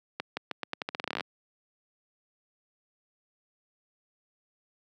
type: accelerating click train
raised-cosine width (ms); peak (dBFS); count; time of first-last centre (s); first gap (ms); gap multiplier
0.3; -15; 18; 0.2-1.208; 170; 0.84
effects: high-pass 200 Hz 12 dB/octave